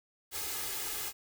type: noise with comb filter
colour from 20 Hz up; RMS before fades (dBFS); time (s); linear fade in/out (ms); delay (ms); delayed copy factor
white; -37; 0.31-1.13; 50; 2.4; +0.75
effects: none